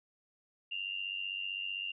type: tone with amplitude modulation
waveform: sine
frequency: 2790 Hz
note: F7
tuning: 2 cents flat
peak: -32 dBFS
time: 0.71-1.92 s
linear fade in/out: 10 ms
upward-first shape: sine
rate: 95.6 Hz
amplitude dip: 75%
effects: none